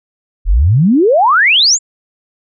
sine exponential sweep, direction up, 37.31 to 7550 Hz, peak -6 dBFS, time 0.45-1.79 s, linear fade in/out 50 ms, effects none

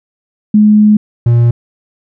sine / triangle tone pair in turn, 211.3 / 118.59 Hz, G#3 / A#2, +30 / +30 cents, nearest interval minor seventh, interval 1000 cents, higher first, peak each -3 dBFS, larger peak neither, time 0.54-0.97 / 1.26-1.51 s, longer first, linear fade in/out 5 ms, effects none

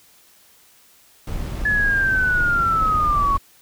brown noise, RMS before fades -26 dBFS, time 1.27-3.38 s, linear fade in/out 5 ms
sine linear sweep, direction down, 1720 to 1100 Hz, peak -16 dBFS, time 1.65-3.37 s, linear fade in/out 5 ms
effects white hiss -53 dBFS RMS until 3.61 s

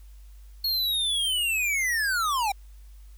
square linear sweep, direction down, 4337 to 762 Hz, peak -24 dBFS, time 0.64-2.52 s, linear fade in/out 5 ms, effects added 50 Hz sine -44 dBFS peak until 3.17 s + white hiss -63 dBFS RMS until 3.17 s

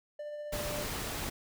triangle tone with tremolo, 593 Hz, D5, 17 cents sharp, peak -35 dBFS, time 0.19-0.84 s, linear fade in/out 5 ms, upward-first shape triangle, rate 15 Hz, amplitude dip 30%
pink noise, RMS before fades -37 dBFS, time 0.52-1.3 s, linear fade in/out 10 ms
effects none

